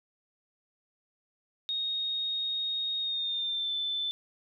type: tone with pitch glide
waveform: sine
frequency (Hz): 3729 to 3526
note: A#7 to A7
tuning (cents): 0 to +3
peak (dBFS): -29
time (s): 1.69-4.11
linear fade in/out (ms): 0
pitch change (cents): -97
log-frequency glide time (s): 3-3.73
effects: none